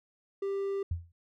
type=tone; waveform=triangle; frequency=394.4 Hz; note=G4; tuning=11 cents sharp; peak=-28 dBFS; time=0.42-0.83 s; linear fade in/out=5 ms
type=tone with exponential decay; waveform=sine; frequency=85 Hz; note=F2; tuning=46 cents flat; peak=-26 dBFS; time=0.91-1.12 s; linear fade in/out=5 ms; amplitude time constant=45 ms
effects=none